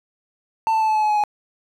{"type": "tone with pitch steps", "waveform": "triangle", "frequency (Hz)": [891, 882.8, 874.7, 866.6, 858.7, 850.8, 842.9, 835.2], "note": ["A5", "A5", "A5", "A5", "A5", "G#5", "G#5", "G#5"], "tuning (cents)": [22, 5, -10, -27, -42, 42, 25, 10], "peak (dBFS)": -14, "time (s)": [0.67, 1.238], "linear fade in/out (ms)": 0, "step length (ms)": 71, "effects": []}